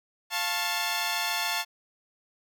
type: chord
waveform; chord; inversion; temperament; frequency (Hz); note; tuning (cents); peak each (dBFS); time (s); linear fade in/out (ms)
10% pulse; F augmented; none; equal with one note detuned; 698.5 / 880 / 1091.6; F5 / A5 / C#6; 0 / 0 / -27; -24 / -21 / -25; 0.3-1.65; 50
effects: none